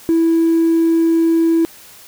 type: tone with hard clipping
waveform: sine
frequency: 329.6 Hz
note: E4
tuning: in tune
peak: -11 dBFS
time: 0.09-1.65 s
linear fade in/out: 0 ms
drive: 1 dB
effects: white hiss -41 dBFS RMS until 2.07 s